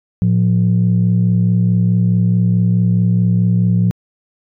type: tone pair together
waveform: sine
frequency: 112.82 / 177.5 Hz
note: A2 / F3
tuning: +44 / +28 cents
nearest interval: minor sixth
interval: 784 cents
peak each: -12 dBFS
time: 0.22-3.91 s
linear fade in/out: 0 ms
effects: tanh soft clip ceiling -5 dBFS